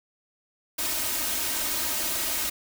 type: noise with comb filter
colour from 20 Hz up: white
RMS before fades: -28 dBFS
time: 0.78-2.5 s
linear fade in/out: 10 ms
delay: 3.2 ms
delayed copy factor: +0.75
effects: none